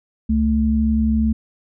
sine tone pair together, 69.5 / 220.6 Hz, C#2 / A3, +5 / +5 cents, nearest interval octave + minor sixth, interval 2000 cents, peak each -19 / -16 dBFS, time 0.29-1.33 s, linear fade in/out 10 ms, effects none

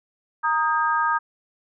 sine chord, Eb major, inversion second, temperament equal with one note detuned, 932.3 / 1244.5 / 1607.4 Hz, Bb5 / Eb6 / G6, 0 / 0 / +43 cents, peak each -23 / -22 / -25 dBFS, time 0.43-1.19 s, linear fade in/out 20 ms, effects none

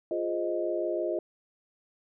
sine chord, F minor seventh, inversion none, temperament equal, 349.2 / 415.3 / 523.3 / 622.3 Hz, F4 / Ab4 / C5 / Eb5, 0 / 0 / 0 / 0 cents, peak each -31 / -36 / -36 / -31 dBFS, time 0.11-1.19 s, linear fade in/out 2 ms, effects none

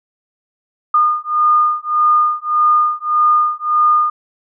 sine beating tone pair, 1218 / 1219.7 Hz, D#6 / D#6, -37 / -35 cents, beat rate 1.7 Hz, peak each -14 dBFS, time 0.94-4.1 s, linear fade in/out 5 ms, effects none

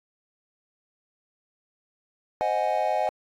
triangle chord, Ab dominant seventh, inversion first, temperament equal, 523.3 / 622.3 / 740 / 830.6 Hz, C5 / Eb5 / Gb5 / Ab5, 0 / 0 / 0 / 0 cents, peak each -30 / -25 / -25 / -26 dBFS, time 2.41-3.09 s, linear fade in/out 0 ms, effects AAC 64 kbps

